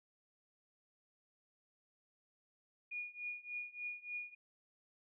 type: tone with tremolo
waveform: sine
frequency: 2443 Hz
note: D#7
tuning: 32 cents flat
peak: -38 dBFS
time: 2.91-4.35 s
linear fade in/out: 10 ms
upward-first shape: triangle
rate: 3.4 Hz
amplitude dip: 95%
effects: none